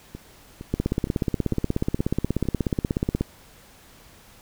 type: two click trains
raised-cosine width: 3 ms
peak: -9 / -22 dBFS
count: 42 / 6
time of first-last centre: 0.74-3.21 / 0.15-2.454 s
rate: 16.6 / 2.17 Hz
effects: pink hiss -51 dBFS RMS until 4.41 s